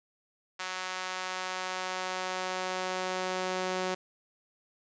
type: tone with high-pass filter sweep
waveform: sawtooth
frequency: 185 Hz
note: F#3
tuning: in tune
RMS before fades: -34 dBFS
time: 0.59-3.95 s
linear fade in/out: 10 ms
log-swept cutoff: 1200 to 390 Hz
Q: 0.89
effects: resampled to 16000 Hz + 9-bit